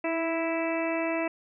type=harmonic tone with a mistuned harmonic; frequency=329.6 Hz; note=E4; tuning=in tune; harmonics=1 / 2 / 3 / 4 / 5 / 6 / 7 / 8; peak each=-30 / -30 / -37 / -41 / -44 / -38 / -39 / -37 dBFS; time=0.04-1.28 s; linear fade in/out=5 ms; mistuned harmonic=1; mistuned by=-17 cents; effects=none